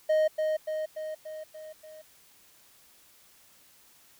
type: tone with echo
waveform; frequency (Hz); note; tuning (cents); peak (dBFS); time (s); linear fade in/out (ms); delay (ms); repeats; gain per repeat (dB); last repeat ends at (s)
triangle; 622.3; D#5; 0; -19; 0.09-0.28; 10; 290; 6; -4; 2.02
effects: white hiss -59 dBFS RMS until 4.19 s